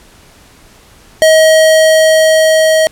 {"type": "tone with level ramp", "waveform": "square", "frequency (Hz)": 634, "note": "D#5", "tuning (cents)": 32, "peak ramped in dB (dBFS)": [-4, -7], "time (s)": [1.22, 2.87], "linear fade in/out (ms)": 0, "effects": ["pink hiss -42 dBFS RMS until 2.91 s", "low-pass 12000 Hz 12 dB/octave"]}